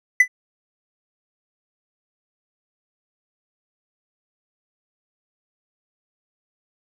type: tone with exponential decay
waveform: triangle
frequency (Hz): 2000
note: B6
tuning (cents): +21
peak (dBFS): -4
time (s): 0.2-0.28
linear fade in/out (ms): 5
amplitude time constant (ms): 17
effects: none